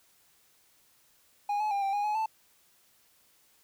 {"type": "tone with pitch steps", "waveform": "triangle", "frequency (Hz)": [821, 852, 801, 785, 821, 844, 881], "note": ["G#5", "G#5", "G5", "G5", "G#5", "G#5", "A5"], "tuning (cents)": [-20, 44, 37, 2, -20, 28, 2], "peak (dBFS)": -25, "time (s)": [1.49, 2.26], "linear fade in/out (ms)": 5, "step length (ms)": 110, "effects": ["white hiss -65 dBFS RMS until 3.63 s"]}